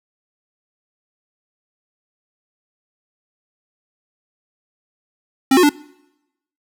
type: tone with pitch steps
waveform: square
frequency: 266.9 / 361.5 / 292.3 Hz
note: C4 / F#4 / D4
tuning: +35 / -40 / -8 cents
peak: -10 dBFS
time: 5.51-5.693 s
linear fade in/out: 5 ms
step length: 61 ms
effects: noise-tail reverb RT60 0.9 s tail -24 dB re dry